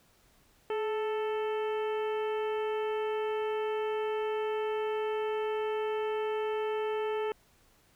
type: harmonic tone with a mistuned harmonic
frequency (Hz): 440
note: A4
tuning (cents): 0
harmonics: 1 / 2 / 3 / 4 / 5 / 6 / 7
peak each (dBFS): -30 / -38 / -43 / -47 / -49 / -48 / -50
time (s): 0.7-7.32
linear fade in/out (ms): 2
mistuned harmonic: 1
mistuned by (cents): -51
effects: pink hiss -65 dBFS RMS until 7.95 s